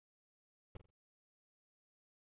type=noise with echo; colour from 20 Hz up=brown; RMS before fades=-44 dBFS; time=0.75-0.77 s; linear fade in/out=5 ms; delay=45 ms; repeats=3; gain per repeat=-11 dB; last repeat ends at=0.905 s; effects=resampled to 8000 Hz